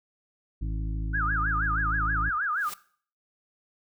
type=harmonic tone; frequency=53.3 Hz; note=G#1; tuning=46 cents sharp; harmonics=1 / 2 / 3 / 5 / 6; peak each=-28 / -36 / -39 / -44 / -46 dBFS; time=0.61-2.3 s; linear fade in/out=10 ms
type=tone with vibrato; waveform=sine; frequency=1419 Hz; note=F6; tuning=27 cents sharp; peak=-25 dBFS; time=1.13-2.7 s; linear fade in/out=20 ms; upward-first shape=sine; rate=6.3 Hz; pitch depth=290 cents each way
type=noise with exponential growth; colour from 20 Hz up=white; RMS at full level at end=-34 dBFS; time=2.51-2.74 s; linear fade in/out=5 ms; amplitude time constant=50 ms
effects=noise-tail reverb RT60 0.5 s tail -19 dB re dry